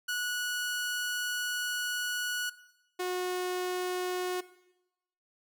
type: tone pair in turn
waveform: sawtooth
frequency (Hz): 1467 / 363.5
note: F#6 / F#4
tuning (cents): -15 / -31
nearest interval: 2 octaves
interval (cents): 2416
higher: first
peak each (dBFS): -27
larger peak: neither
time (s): 0.08-2.5 / 2.99-4.41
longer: first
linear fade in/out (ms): 10
effects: noise-tail reverb RT60 0.9 s tail -17 dB re dry